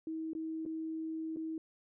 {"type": "tone with dropouts", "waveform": "sine", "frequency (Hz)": 320.1, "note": "D#4", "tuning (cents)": 49, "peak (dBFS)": -36, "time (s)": [0.07, 1.58], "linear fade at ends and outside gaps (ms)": 2, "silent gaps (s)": [[0.333, 0.35], [0.653, 0.661], [1.362, 1.369]], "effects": []}